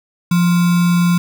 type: tone with sample-and-hold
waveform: sine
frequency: 174.61 Hz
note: F3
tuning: in tune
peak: -10 dBFS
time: 0.31-1.18 s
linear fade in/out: 5 ms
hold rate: 1225 Hz
effects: none